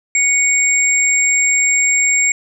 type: tone pair together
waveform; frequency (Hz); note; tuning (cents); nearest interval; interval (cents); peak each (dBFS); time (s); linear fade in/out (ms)
sine; 2221 / 7462; C#7 / A#8; +3 / +1; octave + major sixth; 2098; -14; 0.15-2.32; 2
effects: none